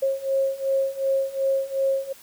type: beating tone pair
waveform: sine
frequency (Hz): 539 / 541.7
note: C#5 / C#5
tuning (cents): -49 / -40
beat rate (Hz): 2.7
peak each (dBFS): -25 / -23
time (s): 0.02-2.13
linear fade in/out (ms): 10
effects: white hiss -49 dBFS RMS until 2.22 s